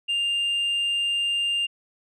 sine tone, 2800 Hz, F7, 4 cents sharp, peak -19 dBFS, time 0.08-1.67 s, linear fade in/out 20 ms, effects tanh soft clip ceiling -21 dBFS

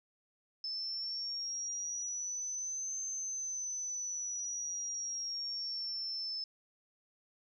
sine linear two-way sweep, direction up then down, 5240 to 6272 to 5240 Hz, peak -36 dBFS, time 0.64-6.44 s, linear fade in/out 2 ms, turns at 3.02 s, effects 13-bit

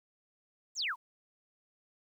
sine exponential sweep, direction down, 7902 to 868 Hz, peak -31 dBFS, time 0.75-0.96 s, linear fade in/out 50 ms, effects 11-bit

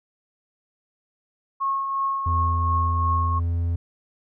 sine tone with tremolo, 1090 Hz, C#6, 29 cents flat, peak -20 dBFS, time 1.6-3.4 s, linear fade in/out 20 ms, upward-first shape triangle, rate 2.8 Hz, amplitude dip 45%
triangle tone with pitch glide, 84.4 to 85.09 Hz, E2 to F2, +41 to -45 cents, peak -19 dBFS, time 2.26-3.76 s, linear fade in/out 5 ms, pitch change +14 cents, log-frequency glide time 3.16-3.56 s
effects none

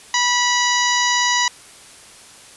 harmonic tone with a mistuned harmonic, 978 Hz, B5, 17 cents flat, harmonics 1 / 2 / 3 / 4 / 5 / 6 / 7, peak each -20 / -20 / -25 / -24 / -26 / -25 / -26 dBFS, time 0.14-1.48 s, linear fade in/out 2 ms, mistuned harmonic 7, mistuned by -28 cents, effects white hiss -43 dBFS RMS until 2.56 s + resampled to 24000 Hz

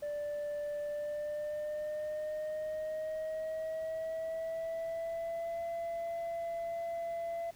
sine tone with pitch glide, 587.3 to 674.6 Hz, D5 to E5, 0 to +40 cents, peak -32 dBFS, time 0.02-7.51 s, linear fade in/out 10 ms, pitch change +240 cents, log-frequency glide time 0.81-5.62 s, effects tanh soft clip ceiling -34 dBFS + pink hiss -60 dBFS RMS until 7.55 s

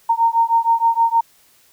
sine beating tone pair, 917 / 923.4 Hz, A#5 / A#5, -29 / -17 cents, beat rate 6.4 Hz, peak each -16 dBFS, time 0.09-1.21 s, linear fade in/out 10 ms, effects white hiss -54 dBFS RMS until 1.72 s

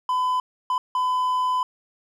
triangle tone bursts at uneven times, 1008 Hz, B5, 35 cents sharp, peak -18 dBFS, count 3, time 0.09-0.4 / 0.7-0.78 / 0.95-1.63 s, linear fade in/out 2 ms, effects none

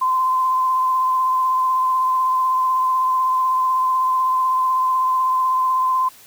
sine tone with vibrato, 1032 Hz, C6, 24 cents flat, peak -15 dBFS, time 0.01-6.09 s, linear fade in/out 10 ms, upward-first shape triangle, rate 16 Hz, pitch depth 25 cents each way, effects white hiss -46 dBFS RMS until 6.26 s

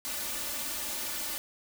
white noise with comb filter, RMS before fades -35 dBFS, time 0.05-1.38 s, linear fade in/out 0 ms, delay 3.4 ms, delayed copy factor +1, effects none

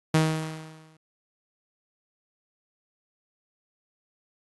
sawtooth tone with exponential decay, 158 Hz, D#3, 27 cents sharp, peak -13 dBFS, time 0.14-0.97 s, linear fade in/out 5 ms, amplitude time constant 180 ms, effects AAC 32 kbps

